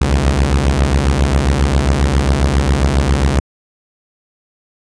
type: beating tone pair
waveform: sawtooth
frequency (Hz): 64.7 / 72.1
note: C2 / D2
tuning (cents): -19 / -31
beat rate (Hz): 7.4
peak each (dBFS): -10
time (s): 0.01-3.4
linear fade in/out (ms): 5
effects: resampled to 22050 Hz